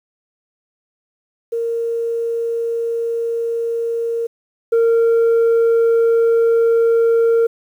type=tone pair in turn; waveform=sine; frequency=463.1 / 460.4 Hz; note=A#4 / A#4; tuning=-11 / -22 cents; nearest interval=unison; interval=11 cents; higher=first; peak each=-17 / -8 dBFS; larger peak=second; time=1.52-4.27 / 4.72-7.47 s; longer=neither; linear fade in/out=10 ms; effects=tanh soft clip ceiling -10 dBFS + 8-bit